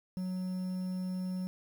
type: tone with quantisation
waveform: triangle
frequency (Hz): 184.5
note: F#3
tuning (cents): -5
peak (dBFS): -31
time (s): 0.17-1.47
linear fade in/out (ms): 0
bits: 9
effects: none